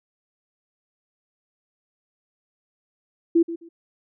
sine tone with echo, 335 Hz, E4, 28 cents sharp, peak -13 dBFS, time 3.35-3.43 s, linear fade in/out 10 ms, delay 130 ms, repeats 2, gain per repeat -14 dB, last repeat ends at 3.69 s, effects none

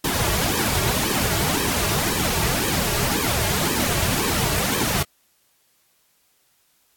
pink noise with flanger, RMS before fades -22 dBFS, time 0.04-5.03 s, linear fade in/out 5 ms, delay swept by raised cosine 1.4 to 4 ms, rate 1.9 Hz, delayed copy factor -0.9, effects white hiss -63 dBFS RMS until 6.96 s + AAC 64 kbps

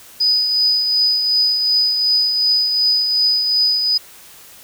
sine tone with tremolo, 4978 Hz, D#8, in tune, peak -11 dBFS, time 0.2-3.98 s, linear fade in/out 10 ms, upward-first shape triangle, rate 2.7 Hz, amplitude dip 45%, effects white hiss -42 dBFS RMS until 4.63 s

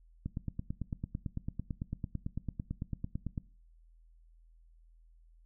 click train, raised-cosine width 5 ms, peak -23 dBFS, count 29, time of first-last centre 0.26-3.378 s, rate 8.98 Hz, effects noise-tail reverb RT60 0.4 s tail -20 dB re dry + added 41 Hz sine -58 dBFS peak until 5.45 s

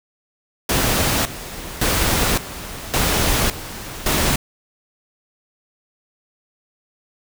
pink noise with tremolo, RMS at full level -18 dBFS, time 0.69-4.36 s, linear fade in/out 5 ms, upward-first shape square, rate 0.89 Hz, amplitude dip 80%, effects none

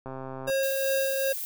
click train, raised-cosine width 1 ms, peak -24 dBFS, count 59, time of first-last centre 0.06-0.499 s, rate 132 Hz
square tone with tremolo, 540 Hz, C#5, 45 cents flat, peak -24 dBFS, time 0.47-1.33 s, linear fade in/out 10 ms, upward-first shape sine, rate 2.6 Hz, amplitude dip 35%
violet noise, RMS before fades -34 dBFS, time 0.63-1.45 s, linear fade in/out 0 ms
effects none

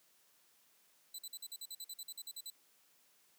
15% pulse tone bursts, 4007 Hz, B7, 24 cents sharp, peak -37 dBFS, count 15, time 1.14-2.502 s, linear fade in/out 5 ms, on 46 ms, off 48 ms, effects white hiss -70 dBFS RMS until 3.38 s + high-pass 150 Hz 12 dB/octave

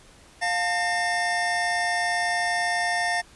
square tone cluster, 706 / 888 / 1824 Hz, F5 / A5 / A#6, +19 / +16 / -38 cents, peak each -27 / -34 / -26 dBFS, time 0.41-3.22 s, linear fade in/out 20 ms, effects pink hiss -52 dBFS RMS until 3.35 s + resampled to 24000 Hz

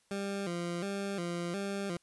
20% pulse tone with vibrato, 185.3 Hz, F#3, 3 cents sharp, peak -29 dBFS, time 0.11-1.97 s, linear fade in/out 2 ms, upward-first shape square, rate 1.4 Hz, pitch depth 120 cents each way, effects white hiss -71 dBFS RMS until 2.02 s + resampled to 24000 Hz

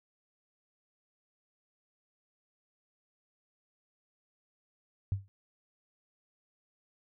sine tone with exponential decay, 98 Hz, G2, in tune, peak -24 dBFS, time 5.12-5.28 s, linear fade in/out 0 ms, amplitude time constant 34 ms, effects none

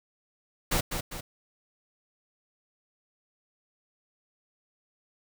pink noise with echo, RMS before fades -26 dBFS, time 0.71-0.81 s, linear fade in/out 10 ms, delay 200 ms, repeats 2, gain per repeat -6 dB, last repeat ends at 1.21 s, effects none

